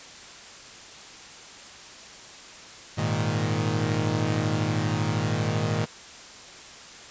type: chord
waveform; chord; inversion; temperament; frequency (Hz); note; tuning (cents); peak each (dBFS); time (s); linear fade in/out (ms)
sawtooth; Ab suspended second; none; equal; 103.83 / 116.54 / 155.56; Ab2 / Bb2 / Eb3; 0 / 0 / 0; -24; 2.97-5.86; 20
effects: white hiss -44 dBFS RMS until 7.1 s + resampled to 16000 Hz